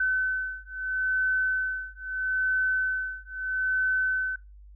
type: beating tone pair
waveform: sine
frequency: 1519 / 1519.77 Hz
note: F#6 / F#6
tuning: +45 / +46 cents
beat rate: 0.77 Hz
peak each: -28 dBFS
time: 0-4.36 s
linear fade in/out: 5 ms
effects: noise-tail reverb RT60 0.2 s tail -17 dB re dry + added 50 Hz sine -46 dBFS peak until 4.75 s